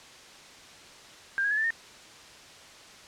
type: tone with pitch steps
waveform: sine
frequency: 1593 / 1649.2 / 1707.3 / 1767.5 / 1829.9 Hz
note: G6 / G#6 / G#6 / A6 / A#6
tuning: +27 / -13 / +47 / +7 / -33 cents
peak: -24 dBFS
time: 1.38-1.705 s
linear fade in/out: 0 ms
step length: 65 ms
effects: white hiss -49 dBFS RMS until 3.07 s + low-pass 6000 Hz 12 dB/octave